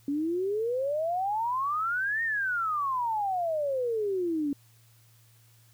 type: exponential two-way sweep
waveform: sine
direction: up then down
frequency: 277.2 to 1864.7 to 277.2 Hz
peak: -26 dBFS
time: 0.08-4.53 s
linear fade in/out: 2 ms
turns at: 2.23 s
effects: added 114 Hz sine -58 dBFS peak until 5.73 s + white hiss -63 dBFS RMS until 5.73 s